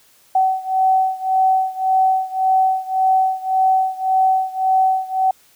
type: beating tone pair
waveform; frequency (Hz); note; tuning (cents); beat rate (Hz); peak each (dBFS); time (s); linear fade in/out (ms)
sine; 757 / 758.8; F#5 / F#5; +39 / +43; 1.8; -16 / -18; 0.35-5.31; 5
effects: white hiss -53 dBFS RMS until 5.55 s